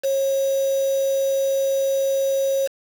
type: tone with quantisation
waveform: sine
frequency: 543 Hz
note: C#5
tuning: 36 cents flat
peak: -18 dBFS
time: 0.03-2.68 s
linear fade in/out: 20 ms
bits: 5
effects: none